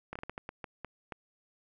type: slowing click train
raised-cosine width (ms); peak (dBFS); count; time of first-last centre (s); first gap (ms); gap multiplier
0.5; -24; 10; 0.13-1.122; 25; 1.35
effects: none